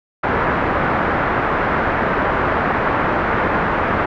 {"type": "low-pass noise", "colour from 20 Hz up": "white", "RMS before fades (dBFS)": -18, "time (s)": [0.23, 4.06], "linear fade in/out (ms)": 10, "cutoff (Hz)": 1600, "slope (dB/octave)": 24, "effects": []}